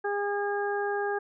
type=harmonic tone; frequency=406.8 Hz; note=G#4; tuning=36 cents flat; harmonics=1 / 2 / 3 / 4; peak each=-29 / -32 / -40 / -34 dBFS; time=0.04-1.19 s; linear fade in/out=10 ms; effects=none